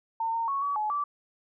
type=tone with pitch steps; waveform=sine; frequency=906 / 917 / 1107 / 1137 / 851 / 1160 Hz; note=A#5 / A#5 / C#6 / C#6 / G#5 / D6; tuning=-50 / -29 / -3 / +44 / +42 / -22 cents; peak=-26 dBFS; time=0.2-1.04 s; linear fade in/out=5 ms; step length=140 ms; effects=none